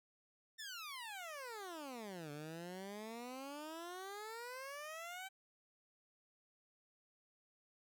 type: exponential two-way sweep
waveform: 15% pulse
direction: down then up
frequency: 1832 to 144 to 778 Hz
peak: -40 dBFS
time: 0.58-5.29 s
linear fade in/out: 20 ms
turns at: 2.31 s
effects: none